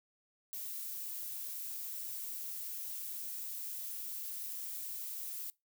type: noise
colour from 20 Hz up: violet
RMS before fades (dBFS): -42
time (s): 0.53-5.5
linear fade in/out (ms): 0
effects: noise-tail reverb RT60 0.2 s tail -22 dB re dry